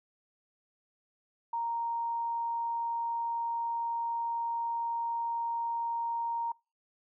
sine tone, 931 Hz, A#5, 2 cents flat, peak -30 dBFS, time 1.53-6.52 s, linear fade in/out 5 ms, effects noise-tail reverb RT60 0.3 s tail -26 dB re dry

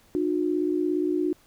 sine tone pair together, 303.2 / 360.5 Hz, D#4 / F#4, -45 / -45 cents, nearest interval minor third, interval 300 cents, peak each -25 dBFS, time 0.15-1.33 s, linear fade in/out 0 ms, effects pink hiss -59 dBFS RMS until 1.46 s

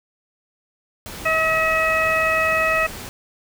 pink noise, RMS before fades -34 dBFS, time 1.06-3.09 s, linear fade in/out 0 ms
harmonic tone, 640 Hz, D#5, 49 cents sharp, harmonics 1 / 2 / 3 / 4, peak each -22 / -22 / -22 / -22 dBFS, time 1.25-2.87 s, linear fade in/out 10 ms
effects none

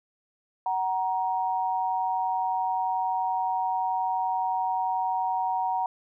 sine tone pair together, 750 / 939.5 Hz, F#5 / A#5, +23 / +13 cents, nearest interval major third, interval 390 cents, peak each -27 dBFS, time 0.66-5.86 s, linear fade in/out 2 ms, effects none

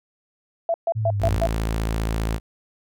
sine tone bursts, 670 Hz, E5, 28 cents sharp, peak -18 dBFS, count 5, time 0.69-1.465 s, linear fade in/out 2 ms, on 51 ms, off 130 ms
sine linear sweep, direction down, 112.3 to 89.4 Hz, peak -21 dBFS, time 0.95-1.39 s, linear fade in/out 20 ms
sawtooth tone, 55 Hz, A1, in tune, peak -18 dBFS, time 1.19-2.4 s, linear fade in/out 50 ms
effects none

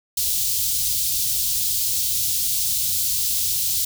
white band-stop noise, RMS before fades -22 dBFS, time 0.17-3.85 s, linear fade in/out 5 ms, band 130 to 3600 Hz, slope 24 dB/octave, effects none

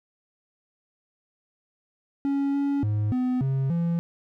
triangle tone with pitch steps, 278.7 / 281.3 / 105.4 / 252.3 / 134.5 / 169.5 Hz, C#4 / C#4 / G#2 / B3 / C3 / E3, +9 / +26 / +26 / +37 / +48 / +49 cents, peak -20 dBFS, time 2.25-3.99 s, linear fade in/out 0 ms, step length 290 ms, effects none

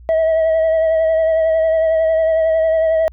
sine tone with vibrato, 644 Hz, E5, 41 cents flat, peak -9 dBFS, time 0.09-3.08 s, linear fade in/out 0 ms, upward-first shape sine, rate 11 Hz, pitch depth 26 cents each way, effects tanh soft clip ceiling -11 dBFS + added 60 Hz sine -37 dBFS peak until 3.12 s

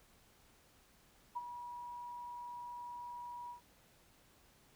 sine tone with ADSR envelope, 966 Hz, B5, 39 cents flat, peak -35 dBFS, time 1.35-3.61 s, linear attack 19 ms, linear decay 30 ms, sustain -9 dB, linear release 110 ms, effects pink hiss -67 dBFS RMS until 4.75 s

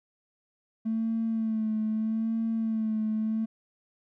triangle tone with vibrato, 221.4 Hz, A3, 11 cents sharp, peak -22 dBFS, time 0.85-3.46 s, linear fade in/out 20 ms, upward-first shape sine, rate 0.79 Hz, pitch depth 35 cents each way, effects tanh soft clip ceiling -23 dBFS

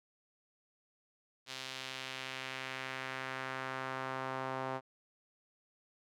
sawtooth tone with band-pass filter sweep, 131.6 Hz, C3, 10 cents sharp, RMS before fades -41 dBFS, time 1.46-4.81 s, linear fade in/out 50 ms, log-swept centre 4000 to 870 Hz, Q 1.3, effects none

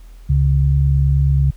sine tone pair together, 69.4 / 138.8 Hz, C#2 / C#3, +3 / +3 cents, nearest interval octave, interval 1200 cents, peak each -14 dBFS, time 0.29-1.51 s, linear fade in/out 10 ms, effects added 41 Hz sine -36 dBFS peak until 1.56 s + pink hiss -54 dBFS RMS until 1.56 s

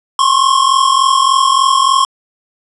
square tone pair together, 1054 / 1097.4 Hz, C6 / C#6, +12 / -18 cents, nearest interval minor second, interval 70 cents, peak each -12 dBFS, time 0.19-2.05 s, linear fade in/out 2 ms, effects resampled to 24000 Hz + 8-bit

